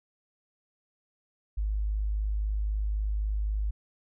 sine tone, 51.91 Hz, G#1, in tune, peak -26 dBFS, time 1.57-3.71 s, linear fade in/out 10 ms, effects none

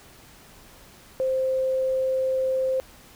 sine tone, 523.3 Hz, C5, in tune, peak -21 dBFS, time 1.2-2.8 s, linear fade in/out 0 ms, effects pink hiss -50 dBFS RMS until 3.15 s

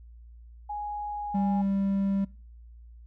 sine tone with pitch glide, 830.6 to 822 Hz, G#5 to G#5, 0 to -18 cents, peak -31 dBFS, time 0.69-1.62 s, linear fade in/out 10 ms, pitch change -18 cents, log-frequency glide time 1.1-1.49 s
triangle tone, 196.5 Hz, G3, 4 cents sharp, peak -22 dBFS, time 1.34-2.25 s, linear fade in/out 10 ms
effects noise-tail reverb RT60 0.4 s tail -24 dB re dry + added 58 Hz sine -46 dBFS peak until 3.06 s

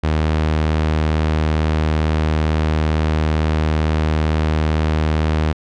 sawtooth tone, 77.78 Hz, D#2, in tune, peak -11 dBFS, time 0.03-5.53 s, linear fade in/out 10 ms, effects low-pass 4000 Hz 12 dB/octave

